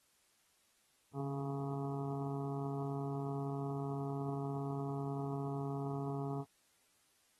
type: harmonic tone with a mistuned harmonic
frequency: 138.59 Hz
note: C#3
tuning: in tune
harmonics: 1 / 2 / 3 / 5 / 6 / 7 / 8 / 9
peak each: -39 / -43 / -44 / -49 / -52 / -55 / -56 / -58 dBFS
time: 1.13-6.45 s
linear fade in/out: 50 ms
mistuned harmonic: 1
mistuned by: +41 cents
effects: white hiss -73 dBFS RMS until 7.39 s + AAC 32 kbps